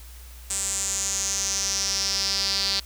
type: tone with band-pass filter sweep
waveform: sawtooth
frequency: 196 Hz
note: G3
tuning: in tune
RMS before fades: -26 dBFS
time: 0.5-2.8 s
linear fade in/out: 5 ms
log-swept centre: 7900 to 4500 Hz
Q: 5.6
effects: added 60 Hz sine -41 dBFS peak until 2.85 s + white hiss -49 dBFS RMS until 2.85 s